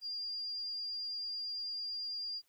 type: tone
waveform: sine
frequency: 4803 Hz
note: D8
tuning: 38 cents sharp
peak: -37 dBFS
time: 0.01-2.42 s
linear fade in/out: 50 ms
effects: white hiss -75 dBFS RMS until 2.48 s